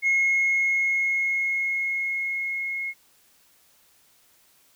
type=tone with level ramp; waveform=sine; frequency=2163 Hz; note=C#7; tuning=43 cents flat; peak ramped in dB=-16 to -27 dBFS; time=0.02-2.94 s; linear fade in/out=50 ms; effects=tanh soft clip ceiling -16 dBFS + white hiss -60 dBFS RMS until 4.75 s